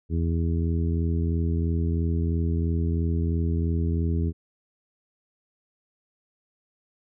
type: harmonic tone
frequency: 83 Hz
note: E2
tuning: 12 cents sharp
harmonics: 1 / 2 / 3 / 4 / 5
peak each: -23 / -29 / -32 / -35 / -37 dBFS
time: 0.09-4.33 s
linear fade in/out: 50 ms
effects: none